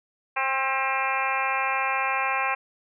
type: harmonic tone with a mistuned harmonic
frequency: 266 Hz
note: C4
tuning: 29 cents sharp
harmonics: 2 / 3 / 4 / 5 / 6 / 7 / 8 / 9 / 10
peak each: -37 / -29 / -28 / -34 / -32 / -35 / -36 / -30 / -33 dBFS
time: 0.36-2.55 s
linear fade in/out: 10 ms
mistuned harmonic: 7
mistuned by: +42 cents
effects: none